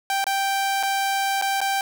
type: tone with dropouts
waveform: sawtooth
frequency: 784 Hz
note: G5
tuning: in tune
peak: -17 dBFS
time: 0.1-1.81 s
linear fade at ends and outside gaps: 1 ms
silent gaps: 0.242-0.267 / 0.829-0.833 / 1.414-1.422 / 1.605-1.614 s
effects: none